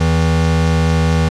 square tone pair together, 82.06 / 161.9 Hz, E2 / E3, -7 / -31 cents, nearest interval octave, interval 1176 cents, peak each -15 dBFS, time 0-1.29 s, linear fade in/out 10 ms, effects low-pass 7000 Hz 12 dB/octave

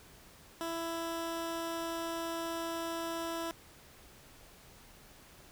15% pulse tone, 332.1 Hz, E4, 13 cents sharp, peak -29 dBFS, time 0.61-3.51 s, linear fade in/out 0 ms, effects pink hiss -57 dBFS RMS until 5.51 s

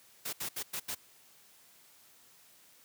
white noise bursts at uneven times, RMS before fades -37 dBFS, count 5, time 0.25-0.33 / 0.4-0.49 / 0.56-0.63 / 0.73-0.8 / 0.88-0.95 s, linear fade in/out 10 ms, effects white hiss -61 dBFS RMS until 2.84 s + high-pass 80 Hz 12 dB/octave

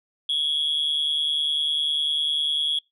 sine tone with amplitude modulation, 3344 Hz, G#7, 11 cents sharp, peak -16 dBFS, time 0.29-2.79 s, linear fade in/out 5 ms, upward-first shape sine, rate 150 Hz, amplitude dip 80%, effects noise-tail reverb RT60 0.2 s tail -25 dB re dry + tanh soft clip ceiling -17 dBFS

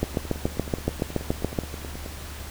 two click trains, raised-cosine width 2 ms, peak -9 / -22 dBFS, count 12 / 20, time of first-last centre 0.03-1.588 / 0.04-2.061 s, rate 7.06 / 9.4 Hz, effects added 73 Hz sine -37 dBFS peak until 2.5 s + pink hiss -40 dBFS RMS until 2.5 s

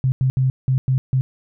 sine tone bursts at uneven times, 130.81 Hz, C3, in tune, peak -14 dBFS, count 6, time 0.04-0.12 / 0.21-0.3 / 0.37-0.5 / 0.68-0.78 / 0.88-0.98 / 1.13-1.21 s, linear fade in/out 0 ms, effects none

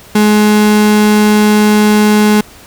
35% pulse tone, 210.9 Hz, G#3, 27 cents sharp, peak -4 dBFS, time 0.15-2.41 s, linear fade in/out 5 ms, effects pink hiss -37 dBFS RMS until 2.66 s

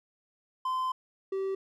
triangle tone pair in turn, 1031 / 386.2 Hz, C6 / G4, -26 / -26 cents, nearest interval octave + perfect fourth, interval 1700 cents, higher first, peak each -26 / -27 dBFS, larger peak first, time 0.65-0.92 / 1.32-1.55 s, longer first, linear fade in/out 5 ms, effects none

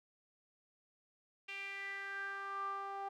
sawtooth tone with band-pass filter sweep, 394.9 Hz, G4, 13 cents sharp, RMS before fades -43 dBFS, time 1.48-3.09 s, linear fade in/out 10 ms, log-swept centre 2600 to 880 Hz, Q 6.6, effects none

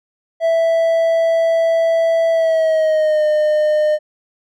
triangle tone with pitch glide, 659.3 to 608.1 Hz, E5 to D#5, 0 to -40 cents, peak -10 dBFS, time 0.4-3.99 s, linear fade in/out 50 ms, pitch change -140 cents, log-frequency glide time 2.31-3.25 s, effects none

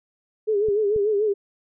sine tone with vibrato, 417.4 Hz, G#4, 9 cents sharp, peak -18 dBFS, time 0.47-1.34 s, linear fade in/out 20 ms, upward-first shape sine, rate 6.8 Hz, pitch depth 83 cents each way
clicks, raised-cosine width 5 ms, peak -24 dBFS, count 2, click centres 0.686 / 0.962 s
effects none

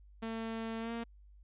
sawtooth tone with pitch glide, 225 to 232.1 Hz, A3 to A#3, +39 to -7 cents, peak -33 dBFS, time 0.22-1.04 s, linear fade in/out 10 ms, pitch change +54 cents, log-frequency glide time 0.79-0.92 s, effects added 50 Hz sine -55 dBFS peak until 1.43 s + resampled to 8000 Hz

